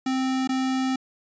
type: tone with dropouts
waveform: square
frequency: 261.5 Hz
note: C4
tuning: 1 cent flat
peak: -23 dBFS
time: 0.06-0.96 s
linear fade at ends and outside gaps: 5 ms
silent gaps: 0.475-0.491 s
effects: resampled to 16000 Hz